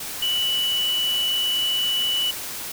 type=tone in noise; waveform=sine; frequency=2960 Hz; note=F#7; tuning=in tune; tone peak=-20 dBFS; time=0.22-2.31 s; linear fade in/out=5 ms; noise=white; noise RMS=-32 dBFS; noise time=0-2.72 s; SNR=+9 dB; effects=none